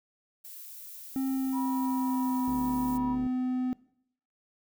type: noise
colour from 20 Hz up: violet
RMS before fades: -45 dBFS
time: 0.44-2.98 s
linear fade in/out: 10 ms
type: tone with pitch glide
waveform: triangle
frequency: 266 to 253.8 Hz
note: C4 to B3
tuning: +29 to +47 cents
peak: -25 dBFS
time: 1.16-3.73 s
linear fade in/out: 0 ms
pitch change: -82 cents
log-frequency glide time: 1.26-2.68 s
type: tone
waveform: sine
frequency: 971 Hz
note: B5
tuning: 30 cents flat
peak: -33 dBFS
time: 1.52-3.17 s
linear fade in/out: 50 ms
type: click train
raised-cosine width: 3 ms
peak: -30 dBFS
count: 59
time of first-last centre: 2.48-3.266 s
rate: 73.8 Hz
effects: noise-tail reverb RT60 0.7 s tail -21 dB re dry